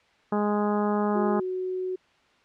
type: harmonic tone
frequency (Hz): 207.7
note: G#3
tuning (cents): 0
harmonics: 1 / 2 / 3 / 4 / 5 / 6 / 7 / 8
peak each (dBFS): -25 / -28 / -33 / -31 / -35 / -35 / -44 / -46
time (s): 0.32-1.4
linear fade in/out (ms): 5
type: tone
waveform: sine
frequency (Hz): 370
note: F#4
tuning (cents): 0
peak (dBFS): -27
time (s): 1.15-1.96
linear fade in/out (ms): 10
effects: white hiss -61 dBFS RMS until 2.44 s + low-pass 3000 Hz 12 dB/octave